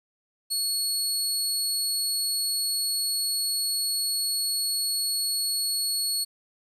25% pulse tone, 4364 Hz, C#8, 28 cents flat, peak -20 dBFS, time 0.5-6.25 s, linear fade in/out 20 ms, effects 10-bit

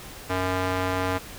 square tone with band-pass filter, 92.5 Hz, F#2, in tune, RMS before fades -26 dBFS, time 0.29-1.19 s, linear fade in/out 20 ms, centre 1100 Hz, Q 0.65, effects pink hiss -41 dBFS RMS until 1.38 s

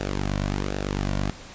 sawtooth tone with flanger, 49 Hz, G1, in tune, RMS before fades -27 dBFS, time 0-1.31 s, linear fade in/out 10 ms, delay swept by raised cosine 0.92 to 2.42 ms, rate 1.3 Hz, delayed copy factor -0.7, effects pink hiss -43 dBFS RMS until 1.54 s + resampled to 16000 Hz

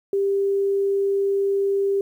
sine tone, 395.7 Hz, G4, 16 cents sharp, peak -18 dBFS, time 0.13-2.01 s, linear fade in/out 2 ms, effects 9-bit

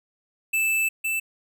square tone pair in turn, 2637 / 2648 Hz, E7 / E7, 0 / +7 cents, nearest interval unison, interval 7 cents, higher second, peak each -21 / -24 dBFS, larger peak first, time 0.53-0.89 / 1.04-1.2 s, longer first, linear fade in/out 10 ms, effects none

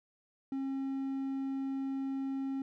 triangle tone, 270 Hz, C#4, 45 cents flat, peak -31 dBFS, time 0.52-2.62 s, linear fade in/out 2 ms, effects none

